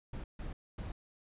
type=noise bursts at uneven times; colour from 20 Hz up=brown; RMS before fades=-41 dBFS; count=3; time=0.13-0.24 / 0.39-0.53 / 0.78-0.92 s; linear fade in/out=5 ms; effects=resampled to 8000 Hz